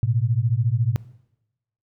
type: beating tone pair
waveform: sine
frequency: 110 / 124 Hz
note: A2 / B2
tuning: 0 / +7 cents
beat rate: 14 Hz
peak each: -20 / -21 dBFS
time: 0.03-0.96 s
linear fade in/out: 0 ms
effects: noise-tail reverb RT60 0.9 s tail -20 dB re dry